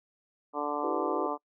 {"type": "harmonic tone", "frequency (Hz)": 146.83, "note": "D3", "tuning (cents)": 0, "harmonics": [2, 3, 4, 5, 6, 7, 8], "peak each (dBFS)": [-37, -37, -37, -37, -37, -37, -37], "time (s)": [0.53, 1.38], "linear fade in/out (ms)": 50}
{"type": "chord", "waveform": "sine", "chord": "E minor", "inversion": "none", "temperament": "equal with one note detuned", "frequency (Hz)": [329.6, 389.5, 493.9], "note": ["E4", "G4", "B4"], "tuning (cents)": [0, -11, 0], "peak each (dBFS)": -35, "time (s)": [0.83, 1.27], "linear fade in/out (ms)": 5}
{"effects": ["noise-tail reverb RT60 0.1 s tail -25 dB re dry"]}